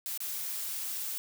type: noise with dropouts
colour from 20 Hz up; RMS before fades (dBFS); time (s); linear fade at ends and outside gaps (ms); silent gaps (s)
blue; -36; 0.06-1.18; 0; 0.176-0.204
effects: none